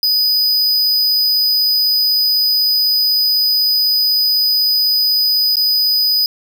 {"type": "tone with dropouts", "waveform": "square", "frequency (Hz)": 4978, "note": "D#8", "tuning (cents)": 0, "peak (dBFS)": -12, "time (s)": [0.03, 6.26], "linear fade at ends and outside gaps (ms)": 1, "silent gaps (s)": [5.557, 5.568], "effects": []}